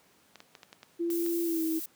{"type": "clicks", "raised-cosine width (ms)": 0.2, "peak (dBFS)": -29, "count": 8, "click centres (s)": [0.357, 0.404, 0.552, 0.632, 0.729, 0.831, 1.102, 1.263]}
{"type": "tone with pitch glide", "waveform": "sine", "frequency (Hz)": [340, 321.8], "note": ["F4", "E4"], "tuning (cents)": [-46, -42], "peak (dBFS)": -27, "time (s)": [0.99, 1.8], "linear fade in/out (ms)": 20, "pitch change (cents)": -96, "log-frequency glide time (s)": [1.44, 1.62]}
{"type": "noise", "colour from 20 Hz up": "violet", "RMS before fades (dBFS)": -38, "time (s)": [1.1, 1.86], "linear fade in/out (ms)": 5}
{"effects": ["pink hiss -63 dBFS RMS until 1.95 s", "high-pass 150 Hz 12 dB/octave"]}